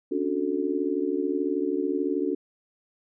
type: chord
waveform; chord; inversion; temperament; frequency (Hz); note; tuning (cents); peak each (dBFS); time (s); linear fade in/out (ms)
sine; D major seventh; third; just; 275.3 / 293.7 / 367.1 / 440.5; C#4 / D4 / F#4 / A4; -12 / 0 / -14 / +2; -32 / -28 / -28 / -31; 0.11-2.35; 10
effects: none